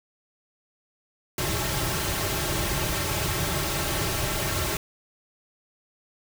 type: noise with comb filter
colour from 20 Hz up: pink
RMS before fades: -27 dBFS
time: 1.38-4.77 s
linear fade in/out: 2 ms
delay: 4.1 ms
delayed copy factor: -0.75
effects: none